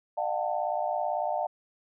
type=tone cluster; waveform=sine; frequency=602 / 706 / 764 / 892 Hz; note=D5 / F5 / G5 / A5; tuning=+43 / +19 / -45 / +23 cents; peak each=-32 / -31 / -33 / -34 dBFS; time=0.17-1.47 s; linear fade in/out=10 ms; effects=none